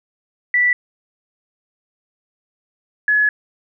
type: tone pair in turn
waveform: sine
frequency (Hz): 1966 / 1698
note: B6 / G#6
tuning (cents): -8 / +38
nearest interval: minor third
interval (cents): 254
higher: first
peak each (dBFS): -12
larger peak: neither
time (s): 0.54-0.73 / 3.08-3.29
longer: second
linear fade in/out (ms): 2
effects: none